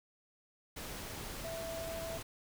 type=tone in noise; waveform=sine; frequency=659.3 Hz; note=E5; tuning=in tune; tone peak=-40 dBFS; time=1.44-2.18 s; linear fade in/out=10 ms; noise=pink; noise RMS=-44 dBFS; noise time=0.76-2.23 s; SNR=+1 dB; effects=none